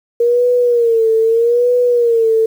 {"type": "tone with vibrato", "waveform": "sine", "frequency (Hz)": 468.4, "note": "A#4", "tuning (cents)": 8, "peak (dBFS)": -9, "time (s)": [0.2, 2.46], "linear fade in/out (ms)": 5, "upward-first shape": "sine", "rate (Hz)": 0.8, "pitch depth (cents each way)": 86, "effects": ["7-bit"]}